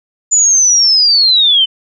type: linear sweep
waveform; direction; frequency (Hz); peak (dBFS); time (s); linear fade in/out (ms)
sine; down; 7050 to 3010; -6; 0.31-1.66; 20
effects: none